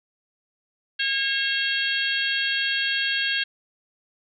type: harmonic tone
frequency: 543 Hz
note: C#5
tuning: 36 cents flat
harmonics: 3 / 4 / 5 / 6 / 7 / 8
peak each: -26 / -35 / -28 / -27 / -35 / -32 dBFS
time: 0.99-3.44 s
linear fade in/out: 10 ms
effects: none